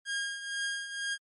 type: tone with tremolo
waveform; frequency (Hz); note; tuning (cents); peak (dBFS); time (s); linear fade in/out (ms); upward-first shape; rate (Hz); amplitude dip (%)
sawtooth; 1622; G#6; -41; -26; 0.05-1.18; 50; triangle; 2.1; 70
effects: MP3 48 kbps